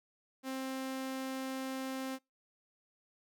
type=tone; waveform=sawtooth; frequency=263.9 Hz; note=C4; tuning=15 cents sharp; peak=-33 dBFS; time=0.43-2.19 s; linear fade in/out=50 ms; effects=noise-tail reverb RT60 0.2 s tail -25 dB re dry